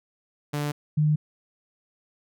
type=tone pair in turn; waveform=sawtooth / sine; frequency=146.83 / 151.66 Hz; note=D3 / D#3; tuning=0 / -44 cents; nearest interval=minor second; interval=56 cents; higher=second; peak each=-22 / -18 dBFS; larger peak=second; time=0.53-0.72 / 0.97-1.16 s; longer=neither; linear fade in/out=10 ms; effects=none